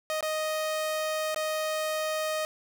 sawtooth tone with dropouts, 623 Hz, D#5, 2 cents sharp, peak -24 dBFS, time 0.1-2.45 s, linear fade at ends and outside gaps 0 ms, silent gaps 0.208-0.227 / 1.345-1.361 s, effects none

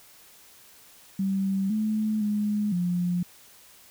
sine tone with pitch steps, 193.8 / 215.6 / 208.8 / 176.9 Hz, G3 / A3 / G#3 / F3, -20 / -35 / +10 / +23 cents, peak -23 dBFS, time 1.19-3.23 s, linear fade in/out 5 ms, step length 510 ms, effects white hiss -53 dBFS RMS until 3.9 s

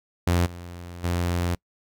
sawtooth tone with level steps, 87.31 Hz, F2, in tune, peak -15 / -33 / -19 dBFS, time 0.27-1.55 s, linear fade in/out 5 ms, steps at 0.45 / 1.03 s, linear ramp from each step 20 ms, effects noise-tail reverb RT60 0.1 s tail -26 dB re dry

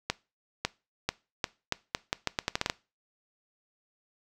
accelerating click train, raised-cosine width 0.2 ms, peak -9 dBFS, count 14, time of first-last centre 0.1-2.699 s, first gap 550 ms, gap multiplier 0.8, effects noise-tail reverb RT60 0.3 s tail -21 dB re dry

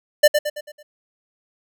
square tone with echo, 595 Hz, D5, 22 cents sharp, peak -8 dBFS, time 0.23-0.28 s, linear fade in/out 10 ms, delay 110 ms, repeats 5, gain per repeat -7 dB, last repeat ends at 0.83 s, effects none

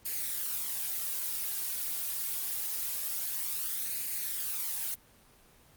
blue noise with flanger, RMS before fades -34 dBFS, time 0.05-4.95 s, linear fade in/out 10 ms, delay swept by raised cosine 0.44 to 2.84 ms, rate 0.25 Hz, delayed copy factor +0.55, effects pink hiss -60 dBFS RMS until 5.76 s + Opus 24 kbps

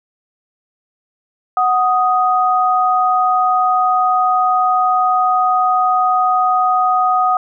sine tone pair together, 740 / 1246 Hz, F#5 / D#6, 0 / +2 cents, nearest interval major sixth, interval 902 cents, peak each -14 / -14 dBFS, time 1.57-7.37 s, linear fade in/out 2 ms, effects none

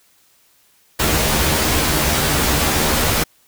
pink noise with comb filter, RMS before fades -17 dBFS, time 0.99-3.24 s, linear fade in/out 10 ms, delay 13 ms, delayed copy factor +0.75, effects white hiss -56 dBFS RMS until 3.47 s

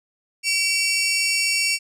20% pulse tone pair together, 2289 / 2722 Hz, D7 / F7, -45 / -45 cents, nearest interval minor third, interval 300 cents, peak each -17 dBFS, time 0.43-1.79 s, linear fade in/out 50 ms, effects resampled to 32000 Hz

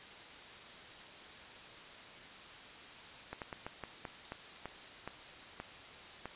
slowing click train, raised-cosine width 0.5 ms, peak -26 dBFS, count 11, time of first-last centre 3.33-6.256 s, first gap 88 ms, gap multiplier 1.25, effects white hiss -51 dBFS RMS until 6.35 s + resampled to 8000 Hz

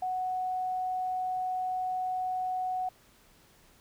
sine tone, 740 Hz, F#5, in tune, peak -29 dBFS, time 0.02-2.89 s, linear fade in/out 5 ms, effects pink hiss -61 dBFS RMS until 3.8 s

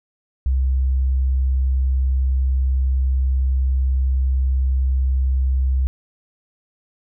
sine tone, 65.41 Hz, C2, in tune, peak -15 dBFS, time 0.46-5.87 s, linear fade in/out 0 ms, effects none

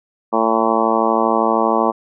harmonic tone, 112.7 Hz, A2, 42 cents sharp, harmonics 2 / 3 / 4 / 5 / 6 / 7 / 8 / 9 / 10, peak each -22 / -22 / -22 / -22 / -22 / -22 / -22 / -22 / -22 dBFS, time 0.32-1.92 s, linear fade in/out 20 ms, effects none

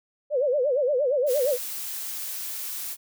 sine tone with vibrato, 542 Hz, C#5, 39 cents flat, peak -20 dBFS, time 0.3-1.58 s, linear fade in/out 50 ms, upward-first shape sine, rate 8.6 Hz, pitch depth 190 cents each way
blue noise, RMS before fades -33 dBFS, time 1.26-2.97 s, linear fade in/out 50 ms
effects none

